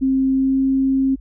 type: tone with pitch glide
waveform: sine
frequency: 265.7 to 267.5 Hz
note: C4 to C4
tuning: +27 to +38 cents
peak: -14 dBFS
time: 0.01-1.16 s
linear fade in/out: 20 ms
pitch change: +11 cents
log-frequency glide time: 0.33-0.58 s
effects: added 50 Hz sine -37 dBFS peak until 1.2 s